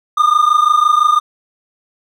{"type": "tone pair together", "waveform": "triangle", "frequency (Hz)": [1200, 1225.9], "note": ["D6", "D#6"], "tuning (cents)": [37, -26], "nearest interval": "unison", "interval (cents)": 37, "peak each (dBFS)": -10, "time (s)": [0.17, 1.2], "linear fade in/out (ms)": 10, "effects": []}